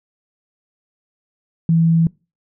sine tone, 164.81 Hz, E3, in tune, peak -11 dBFS, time 1.69-2.07 s, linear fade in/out 2 ms, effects noise-tail reverb RT60 0.3 s tail -24 dB re dry

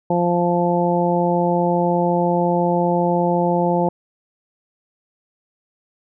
harmonic tone, 174.4 Hz, F3, 2 cents flat, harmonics 1 / 2 / 3 / 4 / 5, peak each -20 / -22 / -21 / -24 / -22 dBFS, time 0.1-3.89 s, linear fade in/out 5 ms, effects none

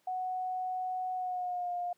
sine tone with pitch glide, 740 to 708.2 Hz, F#5 to F5, 0 to +24 cents, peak -32 dBFS, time 0.07-1.93 s, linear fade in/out 5 ms, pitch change -76 cents, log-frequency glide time 1.14-1.72 s, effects pink hiss -72 dBFS RMS until 1.97 s + high-pass 200 Hz 12 dB/octave

